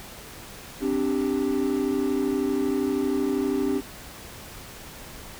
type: chord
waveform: triangle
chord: C suspended second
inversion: none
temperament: just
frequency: 261.6 / 294.3 / 392.4 Hz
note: C4 / D4 / G4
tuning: 0 / +4 / +2 cents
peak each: -24 dBFS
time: 0.8-3.82 s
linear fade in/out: 50 ms
effects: tanh soft clip ceiling -14 dBFS + pink hiss -42 dBFS RMS until 5.39 s